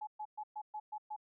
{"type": "tone bursts", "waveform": "sine", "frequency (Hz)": 850, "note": "G#5", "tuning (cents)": 40, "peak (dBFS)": -39, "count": 7, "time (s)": [0.01, 1.164], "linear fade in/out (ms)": 10, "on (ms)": 62, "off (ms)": 120, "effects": []}